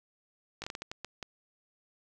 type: slowing click train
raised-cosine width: 0.2 ms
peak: -21 dBFS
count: 9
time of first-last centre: 0.62-1.228 s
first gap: 19 ms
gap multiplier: 1.38
effects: none